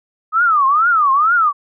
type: tone with vibrato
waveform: sine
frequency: 1239 Hz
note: D#6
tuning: 8 cents flat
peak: -10 dBFS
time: 0.32-1.53 s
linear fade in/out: 50 ms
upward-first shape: triangle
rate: 2.2 Hz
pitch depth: 290 cents each way
effects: none